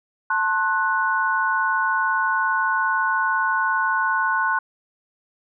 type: chord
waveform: sine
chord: F# diminished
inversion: first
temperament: just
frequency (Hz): 888 / 1065.6 / 1480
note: A5 / C6 / F#6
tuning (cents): +16 / +31 / 0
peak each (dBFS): -25 / -23 / -21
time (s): 0.3-4.59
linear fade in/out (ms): 5
effects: none